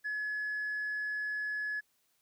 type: tone with tanh clipping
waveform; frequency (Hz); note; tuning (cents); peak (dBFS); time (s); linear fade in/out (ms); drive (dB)
triangle; 1700; G#6; +40; -33; 0.04-1.81; 20; 5
effects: white hiss -74 dBFS RMS until 2.21 s